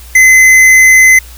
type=tone with tanh clipping; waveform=sine; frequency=2044 Hz; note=C7; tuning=41 cents flat; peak=-3 dBFS; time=0.15-1.19 s; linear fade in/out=5 ms; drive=15 dB; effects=added 60 Hz sine -30 dBFS peak until 1.37 s + white hiss -36 dBFS RMS until 1.37 s